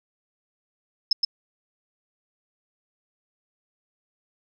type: tone with echo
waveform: sine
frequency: 5190 Hz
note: E8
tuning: 28 cents flat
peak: -15 dBFS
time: 1.11-1.13 s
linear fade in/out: 5 ms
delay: 120 ms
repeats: 1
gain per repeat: -3 dB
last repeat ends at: 1.25 s
effects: none